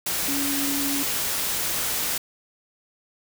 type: tone in noise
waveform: sine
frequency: 280.6 Hz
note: C#4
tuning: 21 cents sharp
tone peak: -27 dBFS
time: 0.28-1.03 s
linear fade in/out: 5 ms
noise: white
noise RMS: -26 dBFS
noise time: 0.06-2.18 s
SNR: -4 dB
effects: none